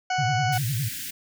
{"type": "harmonic tone", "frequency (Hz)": 740, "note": "F#5", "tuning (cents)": 0, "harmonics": [1, 2, 3, 4, 6, 7, 8, 9], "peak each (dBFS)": [-24, -30, -34, -36, -40, -41, -42, -43], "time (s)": [0.1, 0.58], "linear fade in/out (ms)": 5}
{"type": "tone with vibrato", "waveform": "sine", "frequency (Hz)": 126.9, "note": "B2", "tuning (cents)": 47, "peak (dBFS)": -24, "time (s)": [0.18, 0.89], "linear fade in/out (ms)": 10, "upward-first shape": "sine", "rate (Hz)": 9.9, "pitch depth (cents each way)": 270}
{"type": "band-stop noise", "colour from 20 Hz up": "white", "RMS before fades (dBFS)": -34, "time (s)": [0.52, 1.11], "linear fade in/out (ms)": 10, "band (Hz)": [300, 1500], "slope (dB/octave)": 96}
{"effects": []}